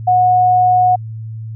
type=tone; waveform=sine; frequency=730 Hz; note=F#5; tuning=24 cents flat; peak=-8 dBFS; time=0.07-0.96 s; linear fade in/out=10 ms; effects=added 111 Hz sine -24 dBFS peak until 1.55 s